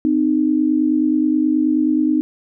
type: tone pair together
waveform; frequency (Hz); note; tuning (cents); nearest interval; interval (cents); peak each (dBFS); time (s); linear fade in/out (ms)
sine; 257.2 / 306.6; C4 / D#4; -30 / -25; minor third; 305; -18 / -15; 0.05-2.21; 0
effects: none